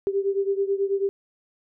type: beating tone pair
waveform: sine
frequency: 392 / 401.2 Hz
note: G4 / G4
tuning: 0 / +40 cents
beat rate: 9.2 Hz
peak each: -23 / -26 dBFS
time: 0.07-1.09 s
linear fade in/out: 0 ms
effects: none